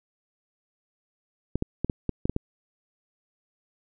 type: clicks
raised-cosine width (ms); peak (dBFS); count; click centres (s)
3; -12; 8; 1.556 / 1.624 / 1.846 / 1.898 / 2.093 / 2.255 / 2.296 / 2.364
effects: none